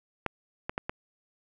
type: clicks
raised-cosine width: 0.5 ms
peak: -13 / -16 / -15 / -16 dBFS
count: 4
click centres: 0.263 / 0.695 / 0.779 / 0.895 s
effects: none